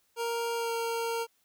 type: tone with pitch glide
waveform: 25% pulse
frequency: 466.2 to 461.4 Hz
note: A#4 to A#4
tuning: 0 to -18 cents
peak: -26 dBFS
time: 0.16-1.27 s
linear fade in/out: 50 ms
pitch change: -18 cents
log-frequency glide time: 0.56-0.71 s
effects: white hiss -71 dBFS RMS until 1.44 s